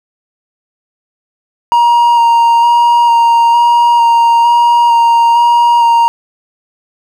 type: tone with vibrato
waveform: triangle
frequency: 940 Hz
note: A#5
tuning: 14 cents sharp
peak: -3 dBFS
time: 1.72-6.08 s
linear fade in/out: 0 ms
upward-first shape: square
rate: 1.1 Hz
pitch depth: 13 cents each way
effects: none